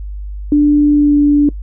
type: tone with pitch glide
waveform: sine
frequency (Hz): 293.7 to 290.8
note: D4 to D4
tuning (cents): 0 to -17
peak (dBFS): -6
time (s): 0.52-1.49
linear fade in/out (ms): 2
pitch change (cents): -17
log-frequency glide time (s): 0.92-1.16
effects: noise-tail reverb RT60 0.1 s tail -22 dB re dry + added 50 Hz sine -22 dBFS peak until 1.62 s